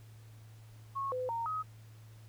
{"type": "tone with pitch steps", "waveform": "sine", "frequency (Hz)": [1095, 507, 923, 1265], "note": ["C#6", "B4", "A#5", "D#6"], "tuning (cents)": [-22, 45, -17, 28], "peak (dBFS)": -33, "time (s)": [0.95, 1.63], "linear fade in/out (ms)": 20, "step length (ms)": 170, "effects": ["added 110 Hz sine -51 dBFS peak until 2.28 s", "pink hiss -64 dBFS RMS until 2.28 s"]}